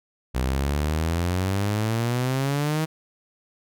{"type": "exponential sweep", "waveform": "sawtooth", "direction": "up", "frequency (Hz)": [62.1, 160], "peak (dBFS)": -18, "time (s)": [0.34, 2.86], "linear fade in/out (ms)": 20, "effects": []}